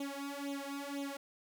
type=tone with flanger; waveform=sawtooth; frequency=280.4 Hz; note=C#4; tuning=20 cents sharp; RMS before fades=-41 dBFS; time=0-1.17 s; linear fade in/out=5 ms; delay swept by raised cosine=0.29 to 2.79 ms; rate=2 Hz; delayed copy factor=+0.9; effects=none